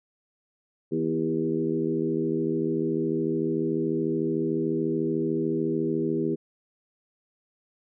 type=harmonic tone with a mistuned harmonic; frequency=80.1 Hz; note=E2; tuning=49 cents flat; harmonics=2 / 3 / 4 / 5 / 6; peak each=-32 / -30 / -28 / -28 / -38 dBFS; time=0.91-6.36 s; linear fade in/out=20 ms; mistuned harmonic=4; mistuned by=+34 cents; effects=none

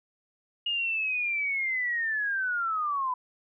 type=linear sweep; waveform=sine; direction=down; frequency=2866 to 990 Hz; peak=-26 dBFS; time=0.66-3.14 s; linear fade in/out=5 ms; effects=none

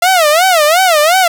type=tone with vibrato; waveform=sawtooth; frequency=672 Hz; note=E5; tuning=33 cents sharp; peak=-3 dBFS; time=0.02-1.28 s; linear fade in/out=5 ms; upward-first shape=sine; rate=2.8 Hz; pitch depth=220 cents each way; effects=none

